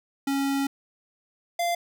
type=tone pair in turn; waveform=square; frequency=275.9 / 691.2 Hz; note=C#4 / F5; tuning=-8 / -18 cents; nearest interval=octave + major third; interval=1590 cents; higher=second; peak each=-24 dBFS; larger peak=neither; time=0.27-0.67 / 1.59-1.75 s; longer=first; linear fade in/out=5 ms; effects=none